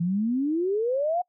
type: exponential sweep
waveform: sine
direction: up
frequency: 164.81 to 735 Hz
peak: -22 dBFS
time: 0-1.22 s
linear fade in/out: 10 ms
effects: noise-tail reverb RT60 0.1 s tail -26 dB re dry